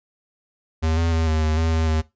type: tone with pitch steps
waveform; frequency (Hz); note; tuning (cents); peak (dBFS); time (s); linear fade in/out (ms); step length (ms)
square; 80 / 83.2 / 81.2 / 78.7 / 78 / 81.3 / 80.5 / 78.8; D#2 / E2 / E2 / D#2 / D#2 / E2 / E2 / D#2; +49 / +17 / -26 / +20 / +5 / -23 / -41 / +23; -19; 0.82-2.02; 20; 150
effects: noise-tail reverb RT60 0.2 s tail -18 dB re dry + resampled to 16000 Hz